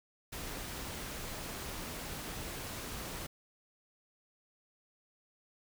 pink noise, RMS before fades -42 dBFS, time 0.32-3.27 s, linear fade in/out 10 ms, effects none

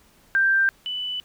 sine tone pair in turn, 1576 / 2985 Hz, G6 / F#7, +9 / +15 cents, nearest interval major seventh, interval 1106 cents, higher second, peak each -16 / -26 dBFS, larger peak first, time 0.35-0.69 / 0.86-1.2 s, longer neither, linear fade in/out 0 ms, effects pink hiss -57 dBFS RMS until 1.24 s

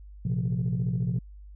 sine chord, Bb suspended second, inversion none, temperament equal, 116.54 / 130.81 / 174.61 Hz, Bb2 / C3 / F3, 0 / 0 / 0 cents, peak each -28 / -27 / -28 dBFS, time 0.25-1.19 s, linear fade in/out 5 ms, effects tanh soft clip ceiling -20 dBFS + added 50 Hz sine -43 dBFS peak until 1.55 s

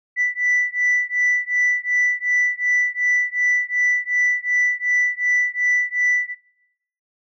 sine beating tone pair, 1975.5 / 1978.2 Hz, B6 / B6, 0 / +2 cents, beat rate 2.7 Hz, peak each -19 dBFS, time 0.16-6.35 s, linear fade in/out 50 ms, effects noise-tail reverb RT60 0.9 s tail -23 dB re dry + tanh soft clip ceiling -12 dBFS

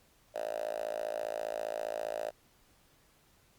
5% pulse tone with high-pass filter, 55 Hz, A1, in tune, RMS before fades -37 dBFS, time 0.34-2.31 s, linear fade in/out 20 ms, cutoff 610 Hz, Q 7.3, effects pink hiss -66 dBFS RMS until 3.58 s + Opus 48 kbps

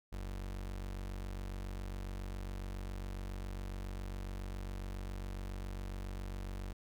35% pulse tone, 47.27 Hz, F#1, 38 cents sharp, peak -38 dBFS, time 0.12-6.73 s, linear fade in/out 10 ms, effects none

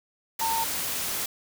sine tone in noise, 908 Hz, A#5, 46 cents flat, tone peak -25 dBFS, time 0.41-0.64 s, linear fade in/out 5 ms, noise white, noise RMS -30 dBFS, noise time 0.39-1.26 s, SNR +2 dB, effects none

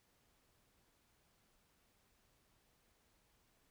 silence, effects pink hiss -75 dBFS RMS until 3.7 s

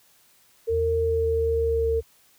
sine tone with vibrato, 455.3 Hz, A#4, 41 cents flat, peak -21 dBFS, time 0.67-2.01 s, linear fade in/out 20 ms, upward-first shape sine, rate 1.3 Hz, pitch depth 8 cents each way
sine tone with pitch glide, 82.41 to 74.7 Hz, E2 to D2, 0 to +30 cents, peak -27 dBFS, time 0.69-2.03 s, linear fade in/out 50 ms, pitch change -170 cents, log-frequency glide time 1.08-1.83 s
effects white hiss -59 dBFS RMS until 2.38 s

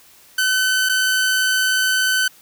sawtooth tone with dropouts, 1519 Hz, F#6, 45 cents sharp, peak -12 dBFS, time 0.38-2.28 s, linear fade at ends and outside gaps 5 ms, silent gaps 0.89-0.894 s, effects white hiss -49 dBFS RMS until 2.41 s

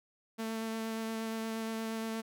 sawtooth tone with vibrato, 223.4 Hz, A3, 27 cents sharp, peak -31 dBFS, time 0.38-2.22 s, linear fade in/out 20 ms, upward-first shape sine, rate 8.5 Hz, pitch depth 11 cents each way, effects none

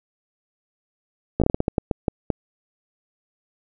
slowing click train, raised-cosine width 2 ms, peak -6 dBFS, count 12, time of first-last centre 1.4-2.302 s, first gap 16 ms, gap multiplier 1.3, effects none

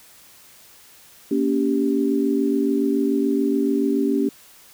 sine chord, G diminished, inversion first, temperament just, 235.2 / 282.2 / 392 Hz, Bb3 / Db4 / G4, +16 / +31 / 0 cents, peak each -23 / -20 / -23 dBFS, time 1.31-4.29 s, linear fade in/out 5 ms, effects white hiss -49 dBFS RMS until 4.73 s

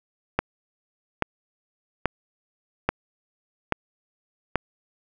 click train, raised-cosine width 0.5 ms, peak -5 dBFS, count 6, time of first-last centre 0.39-4.557 s, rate 1.2 Hz, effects none

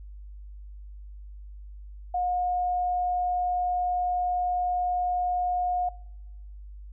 sine tone, 719 Hz, F#5, 50 cents flat, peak -24 dBFS, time 2.14-5.89 s, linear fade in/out 5 ms, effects noise-tail reverb RT60 1.0 s tail -24 dB re dry + added 50 Hz sine -40 dBFS peak until 6.92 s

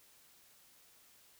silence, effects white hiss -64 dBFS RMS until 1.39 s

